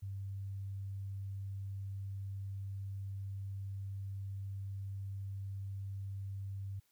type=tone; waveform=sine; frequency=98 Hz; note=G2; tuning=in tune; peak=-39 dBFS; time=0.02-6.8 s; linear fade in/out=10 ms; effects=white hiss -75 dBFS RMS until 6.91 s